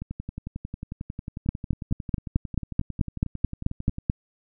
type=two click trains; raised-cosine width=5 ms; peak=-9 / -20 dBFS; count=13 / 45; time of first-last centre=1.49-4.099 / 0.02-3.984 s; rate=4.6 / 11.1 Hz; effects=none